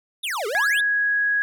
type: exponential two-way sweep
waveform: square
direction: down then up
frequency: 3890 to 390 to 3890 Hz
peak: -25 dBFS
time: 0.23-0.81 s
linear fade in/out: 10 ms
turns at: 0.47 s
type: tone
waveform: sine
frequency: 1661.2 Hz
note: G#6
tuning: in tune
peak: -18 dBFS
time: 0.55-1.42 s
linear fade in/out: 0 ms
effects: none